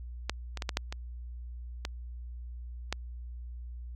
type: clicks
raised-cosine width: 0.2 ms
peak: -12 / -21 / -17 / -13 / -10 / -20 / -16 / -13 dBFS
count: 8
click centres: 0.296 / 0.573 / 0.622 / 0.692 / 0.771 / 0.925 / 1.851 / 2.926 s
effects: added 60 Hz sine -39 dBFS peak until 3.95 s